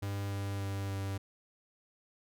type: tone with pitch steps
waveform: 45% pulse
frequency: 100 / 99.31 / 98.62 / 97.94 Hz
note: G2 / G2 / G2 / G2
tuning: +35 / +23 / +11 / -1 cents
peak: -34 dBFS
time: 0.02-1.18 s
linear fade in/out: 10 ms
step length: 290 ms
effects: none